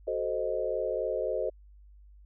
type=chord; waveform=sine; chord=F# diminished seventh; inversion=none; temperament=equal with one note detuned; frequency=375.8 / 440 / 523.3 / 622.3 Hz; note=F#4 / A4 / C5 / Eb5; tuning=+27 / 0 / 0 / 0 cents; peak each=-36 / -34 / -32 / -33 dBFS; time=0.07-1.5 s; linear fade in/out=10 ms; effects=added 50 Hz sine -51 dBFS peak until 2.25 s